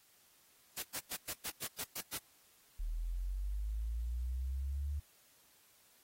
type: noise bursts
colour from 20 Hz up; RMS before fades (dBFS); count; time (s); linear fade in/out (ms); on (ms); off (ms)
white; -40; 9; 0.77-2.181; 10; 59; 110
type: linear sweep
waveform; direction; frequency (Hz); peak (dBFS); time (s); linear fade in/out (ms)
sine; up; 37.9 to 73.6; -35; 2.79-5; 10
effects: white hiss -67 dBFS RMS until 6.03 s + AAC 48 kbps